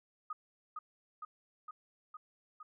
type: tone with echo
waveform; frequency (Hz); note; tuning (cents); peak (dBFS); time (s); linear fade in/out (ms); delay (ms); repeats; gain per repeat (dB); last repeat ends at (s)
sine; 1244.5; D#6; 0; -37; 0.3-0.33; 5; 460; 5; -2; 2.63
effects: none